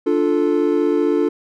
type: chord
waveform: triangle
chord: D minor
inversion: none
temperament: equal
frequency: 293.7 / 349.2 / 440 Hz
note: D4 / F4 / A4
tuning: 0 / 0 / 0 cents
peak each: -17 dBFS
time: 0.06-1.29 s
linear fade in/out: 10 ms
effects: none